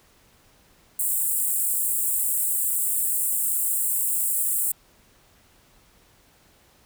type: high-pass noise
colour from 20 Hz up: pink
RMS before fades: -24 dBFS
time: 0.99-4.72 s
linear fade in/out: 5 ms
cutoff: 7700 Hz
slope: 96 dB/octave
effects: pink hiss -58 dBFS RMS until 6.85 s